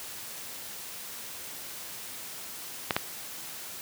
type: clicks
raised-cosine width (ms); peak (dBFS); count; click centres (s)
0.3; -8; 2; 2.908 / 2.965
effects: white hiss -41 dBFS RMS until 3.81 s + high-pass 80 Hz 12 dB/octave

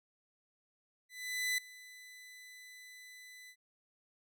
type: tone with ADSR envelope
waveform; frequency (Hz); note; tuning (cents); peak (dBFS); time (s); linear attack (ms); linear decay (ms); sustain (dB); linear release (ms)
sawtooth; 2000; B6; +21; -27; 1.09-3.56; 490; 4; -21; 67
effects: none

